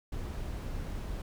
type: noise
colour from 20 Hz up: brown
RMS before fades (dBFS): -37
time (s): 0.12-1.22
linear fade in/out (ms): 5
effects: none